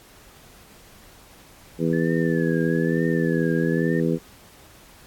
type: harmonic tone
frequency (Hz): 82.41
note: E2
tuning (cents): 0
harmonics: 2 / 3 / 4 / 5 / 6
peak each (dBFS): -23 / -25 / -26 / -27 / -28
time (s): 1.78-4.19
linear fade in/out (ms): 50
type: tone with vibrato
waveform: sine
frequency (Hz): 1718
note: A6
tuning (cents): -42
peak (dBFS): -32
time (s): 1.93-4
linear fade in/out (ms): 2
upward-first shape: triangle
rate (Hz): 1.1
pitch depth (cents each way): 110
effects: pink hiss -50 dBFS RMS until 5.06 s + AAC 64 kbps